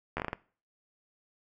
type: slowing click train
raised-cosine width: 0.5 ms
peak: -17 dBFS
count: 7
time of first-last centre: 0.17-0.331 s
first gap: 12 ms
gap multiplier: 1.32
effects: noise-tail reverb RT60 0.4 s tail -20 dB re dry